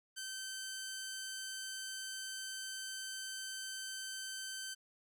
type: tone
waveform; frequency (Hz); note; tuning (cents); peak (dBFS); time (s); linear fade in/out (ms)
10% pulse; 1544; G6; -27; -33; 0.16-4.75; 20
effects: none